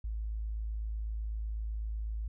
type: tone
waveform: sine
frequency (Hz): 54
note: A1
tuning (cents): -32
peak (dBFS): -33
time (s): 0.04-2.28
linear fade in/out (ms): 5
effects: none